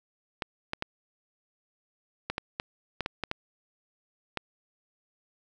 clicks, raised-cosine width 0.3 ms, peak -14 dBFS, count 11, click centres 0.422 / 0.734 / 0.824 / 2.3 / 2.381 / 2.599 / 3.007 / 3.061 / 3.237 / 3.314 / 4.373 s, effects none

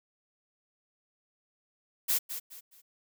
blue noise with echo, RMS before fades -27 dBFS, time 2.08-2.19 s, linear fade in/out 20 ms, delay 210 ms, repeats 3, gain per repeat -10 dB, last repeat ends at 2.82 s, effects none

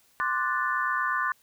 sine chord, D dominant seventh, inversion third, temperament equal, 1046.5 / 1174.7 / 1480 / 1760 Hz, C6 / D6 / F#6 / A6, 0 / 0 / 0 / 0 cents, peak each -30 dBFS, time 0.2-1.32 s, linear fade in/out 0 ms, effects white hiss -63 dBFS RMS until 1.42 s

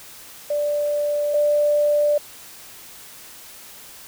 sine tone pair in turn, 587.3 / 589.5 Hz, D5 / D5, 0 / +6 cents, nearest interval unison, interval 6 cents, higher second, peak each -19 / -15 dBFS, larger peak second, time 0.5-1.34 / 1.34-2.18 s, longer neither, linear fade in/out 5 ms, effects white hiss -42 dBFS RMS until 4.07 s

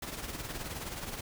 pink noise with tremolo, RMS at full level -37 dBFS, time 0.02-1.21 s, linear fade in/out 5 ms, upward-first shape triangle, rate 19 Hz, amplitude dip 65%, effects none

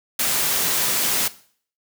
white noise, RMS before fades -21 dBFS, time 0.19-1.28 s, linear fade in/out 5 ms, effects noise-tail reverb RT60 0.5 s tail -17 dB re dry + high-pass 100 Hz 12 dB/octave

